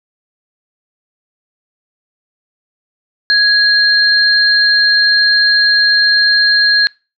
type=tone pair together; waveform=sine; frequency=1661.2 / 4193 Hz; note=G#6 / C8; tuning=0 / +3 cents; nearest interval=octave + major third; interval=1603 cents; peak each=-10 dBFS; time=3.3-6.87 s; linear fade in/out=0 ms; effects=noise-tail reverb RT60 0.3 s tail -24 dB re dry